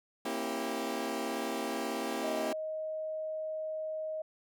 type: chord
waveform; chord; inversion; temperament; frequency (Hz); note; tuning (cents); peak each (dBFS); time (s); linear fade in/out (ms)
20% pulse; A# diminished seventh; none; equal with one note detuned; 233.1 / 271.5 / 329.6 / 392; A#3 / C#4 / E4 / G4; 0 / -36 / 0 / 0; -34; 0.25-2.53; 5
type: tone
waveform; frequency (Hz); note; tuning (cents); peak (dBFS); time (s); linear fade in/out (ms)
sine; 627; D#5; +13; -34; 2.23-4.22; 5
effects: none